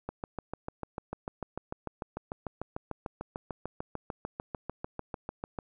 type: click train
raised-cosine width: 1 ms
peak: -21 dBFS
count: 38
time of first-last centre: 0.09-5.588 s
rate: 6.73 Hz
effects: none